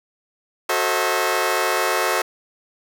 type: chord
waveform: 15% pulse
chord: F# diminished seventh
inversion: none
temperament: just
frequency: 370 / 444 / 532.8 / 639.4 Hz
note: F#4 / A4 / C5 / Eb5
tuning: 0 / +16 / +31 / +47 cents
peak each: -18 dBFS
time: 0.69-2.22 s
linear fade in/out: 5 ms
effects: none